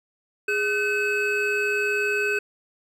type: tone cluster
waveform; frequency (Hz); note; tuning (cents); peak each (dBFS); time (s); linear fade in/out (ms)
triangle; 413.8 / 1519 / 2577; G#4 / F#6 / E7; -6 / +45 / -40; -24; 0.48-2.39; 5
effects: none